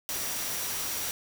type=tone in noise; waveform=sine; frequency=5780 Hz; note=F#8; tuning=41 cents flat; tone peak=-40 dBFS; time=0.09-1.11 s; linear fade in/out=0 ms; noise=white; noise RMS=-33 dBFS; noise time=0.09-1.11 s; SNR=-10 dB; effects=none